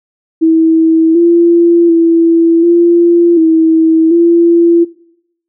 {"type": "tone with pitch steps", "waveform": "sine", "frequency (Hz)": [323.9, 341.1, 332.6, 343, 322.9, 339.6], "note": ["E4", "F4", "E4", "F4", "E4", "F4"], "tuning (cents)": [-30, -41, 16, -31, -36, -48], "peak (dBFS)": -4, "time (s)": [0.41, 4.85], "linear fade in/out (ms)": 20, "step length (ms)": 740, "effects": ["noise-tail reverb RT60 0.8 s tail -20 dB re dry"]}